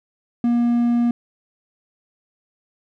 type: tone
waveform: triangle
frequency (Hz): 238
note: A#3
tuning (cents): +36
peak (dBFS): -13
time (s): 0.44-1.11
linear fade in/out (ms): 2
effects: none